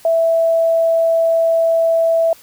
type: tone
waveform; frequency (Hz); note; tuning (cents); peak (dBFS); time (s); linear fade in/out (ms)
sine; 659.3; E5; 0; -11; 0.05-2.33; 2
effects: white hiss -45 dBFS RMS until 2.42 s